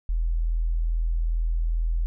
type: tone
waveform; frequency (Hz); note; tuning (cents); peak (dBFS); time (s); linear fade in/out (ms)
sine; 41.2; E1; 0; -21; 0.09-2.06; 0
effects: none